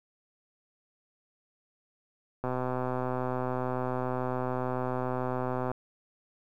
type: click train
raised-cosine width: 1 ms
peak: -18 dBFS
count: 417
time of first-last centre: 2.44-5.716 s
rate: 127 Hz
effects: 10-bit